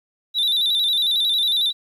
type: tone with vibrato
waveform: sine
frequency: 3729 Hz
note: A#7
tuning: in tune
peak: -14 dBFS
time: 0.34-1.73 s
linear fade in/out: 50 ms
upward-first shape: square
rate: 11 Hz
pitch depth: 73 cents each way
effects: tanh soft clip ceiling -16 dBFS + 9-bit